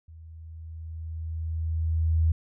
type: tone with level ramp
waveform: sine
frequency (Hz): 80.8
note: E2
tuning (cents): -34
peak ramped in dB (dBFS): -44 to -18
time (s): 0.08-2.32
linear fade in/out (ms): 5
effects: none